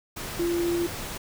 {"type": "tone in noise", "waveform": "sine", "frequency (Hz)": 343.6, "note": "F4", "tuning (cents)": -28, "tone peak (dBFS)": -23, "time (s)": [0.39, 0.87], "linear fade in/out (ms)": 10, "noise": "pink", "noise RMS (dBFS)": -35, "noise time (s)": [0.16, 1.18], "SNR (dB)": 9, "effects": []}